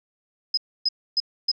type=tone bursts; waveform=sine; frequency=5060 Hz; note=D#8; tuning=28 cents sharp; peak=-18 dBFS; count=4; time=0.54-1.516 s; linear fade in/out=5 ms; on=34 ms; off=280 ms; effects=none